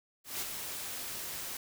white noise with ADSR envelope, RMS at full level -35 dBFS, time 0.24-1.57 s, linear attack 170 ms, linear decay 30 ms, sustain -5 dB, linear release 4 ms, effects none

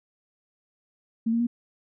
sine tone with pitch steps, 226.4 / 232.2 / 238.2 Hz, A3 / A#3 / A#3, +50 / -7 / +38 cents, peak -21 dBFS, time 1.26-1.47 s, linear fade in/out 10 ms, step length 70 ms, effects none

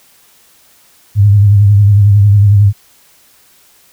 sine tone with vibrato, 101.8 Hz, G#2, 34 cents flat, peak -3 dBFS, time 1.15-2.73 s, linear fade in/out 50 ms, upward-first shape triangle, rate 11 Hz, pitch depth 68 cents each way, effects white hiss -47 dBFS RMS until 3.92 s

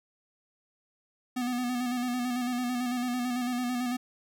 square tone with vibrato, 246.9 Hz, B3, in tune, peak -29 dBFS, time 1.36-3.97 s, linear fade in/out 10 ms, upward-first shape square, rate 9 Hz, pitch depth 33 cents each way, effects none

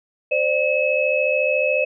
sine tone cluster, 521 / 595 / 2579 Hz, C5 / D5 / E7, -7 / +22 / -39 cents, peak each -21 dBFS, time 0.31-1.85 s, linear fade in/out 10 ms, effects none

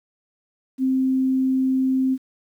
sine tone, 262 Hz, C4, 2 cents sharp, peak -17 dBFS, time 0.78-2.18 s, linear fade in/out 50 ms, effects 9-bit

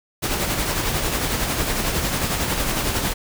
pink noise with tremolo, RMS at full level -21 dBFS, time 0.22-3.14 s, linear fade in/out 20 ms, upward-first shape sine, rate 11 Hz, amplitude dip 40%, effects none

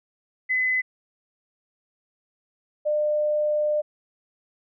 sine tone pair in turn, 2021 / 600.8 Hz, B6 / D5, +39 / +39 cents, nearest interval octave + major sixth, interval 2100 cents, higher first, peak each -20 dBFS, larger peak neither, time 0.49-0.82 / 2.85-3.82 s, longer second, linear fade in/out 20 ms, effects none

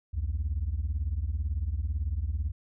sine beating tone pair, 64.6 / 82.6 Hz, C2 / E2, -21 / +4 cents, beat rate 18 Hz, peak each -29 dBFS, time 0.13-2.52 s, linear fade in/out 20 ms, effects tanh soft clip ceiling -23 dBFS

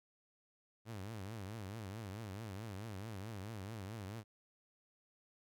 sawtooth tone with vibrato, 103.83 Hz, G#2, in tune, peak -40 dBFS, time 0.85-4.24 s, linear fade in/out 50 ms, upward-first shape triangle, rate 4.6 Hz, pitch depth 220 cents each way, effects none

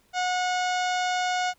harmonic tone with a mistuned harmonic, 728 Hz, F#5, 28 cents flat, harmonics 1 / 2 / 3 / 4 / 5 / 6 / 7 / 8 / 9 / 10, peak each -25 / -31 / -35 / -37 / -39 / -41 / -42 / -43 / -44 / -45 dBFS, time 0.13-1.54 s, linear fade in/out 50 ms, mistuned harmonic 5, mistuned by -19 cents, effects pink hiss -64 dBFS RMS until 1.58 s

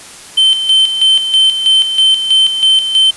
triangle tone with tremolo, 3090 Hz, G7, 26 cents flat, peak -4 dBFS, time 0.37-3.11 s, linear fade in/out 10 ms, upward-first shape square, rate 3.1 Hz, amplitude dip 60%, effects white hiss -33 dBFS RMS until 3.16 s + resampled to 24000 Hz

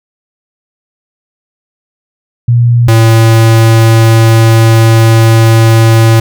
sine / square tone pair in turn, 119.5 / 113.03 Hz, A#2 / A2, +43 / +47 cents, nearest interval minor second, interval 96 cents, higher first, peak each -3 dBFS, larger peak neither, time 2.48-2.88 / 2.88-6.2 s, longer second, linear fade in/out 5 ms, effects none

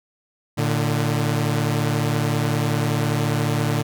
sawtooth tone pair together, 113.9 / 148.41 Hz, A#2 / D3, -40 / +19 cents, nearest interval perfect fourth, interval 459 cents, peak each -18 dBFS, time 0.57-3.83 s, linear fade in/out 20 ms, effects none

